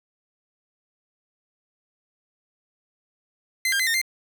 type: tone with pitch steps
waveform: sawtooth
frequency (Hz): 2064 / 1602 / 2047 / 1831 / 2091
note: C7 / G6 / C7 / A#6 / C7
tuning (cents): -24 / +37 / -38 / -32 / -2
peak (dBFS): -17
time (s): 3.65-4.015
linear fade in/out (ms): 2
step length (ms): 73
effects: none